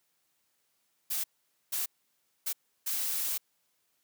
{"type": "noise bursts at uneven times", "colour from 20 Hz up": "blue", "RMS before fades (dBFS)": -32, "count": 4, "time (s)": [[1.1, 1.24], [1.72, 1.86], [2.46, 2.53], [2.86, 3.38]], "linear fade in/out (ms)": 10, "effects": ["white hiss -75 dBFS RMS until 4.03 s", "high-pass 100 Hz 12 dB/octave"]}